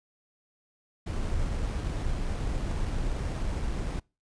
brown noise with sample-and-hold, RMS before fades -30 dBFS, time 1.06-4 s, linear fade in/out 10 ms, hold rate 7350 Hz, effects noise-tail reverb RT60 0.3 s tail -26 dB re dry + resampled to 22050 Hz

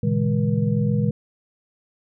sine tone cluster, 114.8 / 134.7 / 156.4 / 203.7 / 478.7 Hz, A#2 / C#3 / D#3 / G#3 / A#4, -26 / -49 / +9 / -33 / +46 cents, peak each -23 / -26 / -23 / -23 / -30 dBFS, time 0.03-1.11 s, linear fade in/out 5 ms, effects none

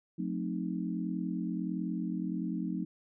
sine chord, F# diminished seventh, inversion none, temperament equal with one note detuned, 180.35 / 220 / 261.6 / 311.1 Hz, F#3 / A3 / C4 / Eb4, -44 / 0 / 0 / 0 cents, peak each -35 / -38 / -39 / -38 dBFS, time 0.18-2.85 s, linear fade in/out 10 ms, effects none

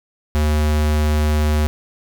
square tone, 75.7 Hz, D#2, 47 cents flat, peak -15 dBFS, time 0.35-1.67 s, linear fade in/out 0 ms, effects none

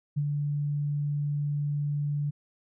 sine tone with ADSR envelope, 145.7 Hz, D3, 13 cents flat, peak -23 dBFS, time 0.16-2.31 s, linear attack 18 ms, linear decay 55 ms, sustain -3 dB, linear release 16 ms, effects none

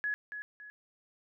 sine tone with echo, 1688 Hz, G#6, 28 cents sharp, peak -30 dBFS, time 0.04-0.14 s, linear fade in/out 0 ms, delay 280 ms, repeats 2, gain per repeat -8 dB, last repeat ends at 0.7 s, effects none

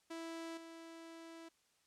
sawtooth tone with level steps, 329.6 Hz, E4, in tune, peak -40 / -47 dBFS, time 0.1-1.49 s, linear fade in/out 10 ms, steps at 0.57 s, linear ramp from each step 5 ms, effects white hiss -75 dBFS RMS until 1.86 s + low-pass 9000 Hz 12 dB/octave

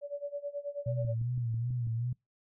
sine tone with tremolo, 574 Hz, D5, 40 cents flat, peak -32 dBFS, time 0.01-1.15 s, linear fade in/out 50 ms, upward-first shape sine, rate 9.3 Hz, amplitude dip 90%
sine tone with vibrato, 118.8 Hz, A#2, 33 cents sharp, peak -30 dBFS, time 0.86-2.13 s, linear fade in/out 5 ms, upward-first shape sine, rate 2.6 Hz, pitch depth 82 cents each way
click train, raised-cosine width 5 ms, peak -33 dBFS, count 6, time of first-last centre 1.05-1.871 s, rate 6.09 Hz
effects noise-tail reverb RT60 0.2 s tail -26 dB re dry

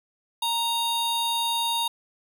square tone pair together, 930 / 3720 Hz, A#5 / A#7, -4 / -4 cents, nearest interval 2 octaves, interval 2400 cents, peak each -27 dBFS, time 0.42-1.88 s, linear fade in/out 5 ms, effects none

